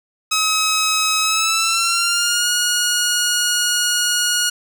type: tone with pitch glide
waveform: 10% pulse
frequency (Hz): 1278 to 1442.8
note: D#6 to F#6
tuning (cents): +46 to -44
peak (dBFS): -7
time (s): 0.31-4.5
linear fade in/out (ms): 10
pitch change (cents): +210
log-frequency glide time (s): 1.21-2.49
effects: none